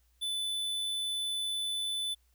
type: tone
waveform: square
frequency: 3499 Hz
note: A7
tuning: 10 cents flat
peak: -32 dBFS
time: 0.21-2.15 s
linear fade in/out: 20 ms
effects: added 60 Hz sine -66 dBFS peak until 2.34 s + white hiss -74 dBFS RMS until 2.34 s